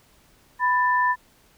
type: tone pair together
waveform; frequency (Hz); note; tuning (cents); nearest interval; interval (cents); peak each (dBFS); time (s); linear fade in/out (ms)
sine; 993 / 1772.2; B5 / A6; +9 / +12; minor seventh; 1003; -19 / -23; 0.59-1.16; 50
effects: pink hiss -58 dBFS RMS until 1.57 s